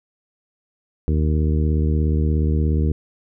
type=harmonic tone; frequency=76.9 Hz; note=D#2; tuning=20 cents flat; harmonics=1 / 2 / 3 / 4 / 5 / 6; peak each=-17 / -23 / -27 / -29 / -31 / -33 dBFS; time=1.08-2.92 s; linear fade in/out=0 ms; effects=none

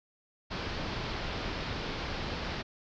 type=low-pass noise; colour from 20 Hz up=pink; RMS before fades=-36 dBFS; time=0.5-2.63 s; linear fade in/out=20 ms; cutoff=5100 Hz; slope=48 dB/octave; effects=none

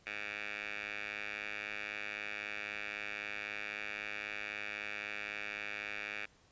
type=tone with band-pass filter; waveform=10% pulse; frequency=103.83 Hz; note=G#2; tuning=in tune; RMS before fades=-42 dBFS; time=0.06-6.26 s; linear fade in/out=10 ms; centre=2200 Hz; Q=6.1; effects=pink hiss -66 dBFS RMS until 6.51 s + resampled to 16000 Hz

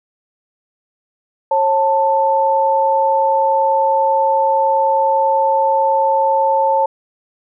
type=tone pair together; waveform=sine; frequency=543 / 884.8 Hz; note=C#5 / A5; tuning=-36 / +9 cents; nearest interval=minor sixth; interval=845 cents; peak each=-16 / -13 dBFS; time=1.51-6.86 s; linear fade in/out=5 ms; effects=none

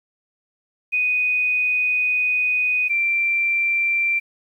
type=tone pair in turn; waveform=sine; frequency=2489 / 2356 Hz; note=D#7 / D7; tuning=0 / +5 cents; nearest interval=minor second; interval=95 cents; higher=first; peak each=-17 dBFS; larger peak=neither; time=0.92-2.89 / 2.89-4.2 s; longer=first; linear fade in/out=20 ms; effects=9-bit

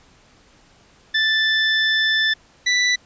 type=tone pair in turn; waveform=25% pulse; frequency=1760 / 1975.5 Hz; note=A6 / B6; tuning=0 / 0 cents; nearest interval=major second; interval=200 cents; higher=second; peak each=-12 dBFS; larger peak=neither; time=1.14-2.34 / 2.66-2.96 s; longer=first; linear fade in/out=10 ms; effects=pink hiss -53 dBFS RMS until 3.05 s + resampled to 16000 Hz

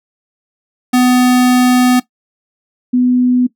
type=tone pair in turn; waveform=square / sine; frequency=250 / 249.1 Hz; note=B3 / B3; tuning=+21 / +15 cents; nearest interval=unison; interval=6 cents; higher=first; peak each=-8 dBFS; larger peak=neither; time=0.93-2 / 2.93-3.47 s; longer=first; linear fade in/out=10 ms; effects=noise-tail reverb RT60 0.1 s tail -17 dB re dry

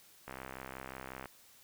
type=click train; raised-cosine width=0.5 ms; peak=-28 dBFS; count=65; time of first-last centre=0.28-1.257 s; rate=65.5 Hz; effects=white hiss -61 dBFS RMS until 1.63 s

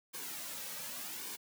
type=noise with flanger; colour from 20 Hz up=white; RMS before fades=-43 dBFS; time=0.13-1.37 s; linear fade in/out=20 ms; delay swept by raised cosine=1.5 to 2.9 ms; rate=0.87 Hz; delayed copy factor=-0.6; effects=high-pass 150 Hz 12 dB/octave

